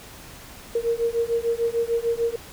sine beating tone pair, 461.9 / 468.6 Hz, A#4 / A#4, -16 / +9 cents, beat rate 6.7 Hz, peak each -24 dBFS, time 0.75-2.36 s, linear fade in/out 5 ms, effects pink hiss -43 dBFS RMS until 2.52 s

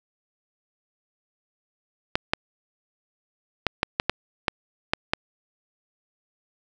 clicks, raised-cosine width 0.3 ms, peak -4 dBFS, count 9, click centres 2.155 / 2.335 / 3.667 / 3.831 / 3.999 / 4.096 / 4.482 / 4.935 / 5.135 s, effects none

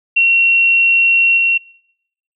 sine tone with level steps, 2732 Hz, F7, 39 cents flat, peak -8 / -10 dBFS, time 0.16-1.58 s, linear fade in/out 10 ms, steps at 1.37 s, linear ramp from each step 10 ms, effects noise-tail reverb RT60 0.8 s tail -25 dB re dry

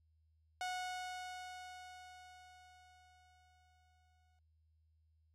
sawtooth tone with exponential decay, 733 Hz, F#5, 16 cents flat, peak -34 dBFS, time 0.61-4.39 s, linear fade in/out 1 ms, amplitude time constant 820 ms, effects added 79 Hz sine -70 dBFS peak until 5.34 s + low-pass 8000 Hz 12 dB/octave

